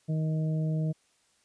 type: harmonic tone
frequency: 157.1 Hz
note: D#3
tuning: 17 cents sharp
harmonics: 1 / 2 / 3 / 4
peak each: -26 / -40 / -43 / -42 dBFS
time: 0.08-0.93 s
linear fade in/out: 20 ms
effects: white hiss -68 dBFS RMS until 1.44 s + resampled to 22050 Hz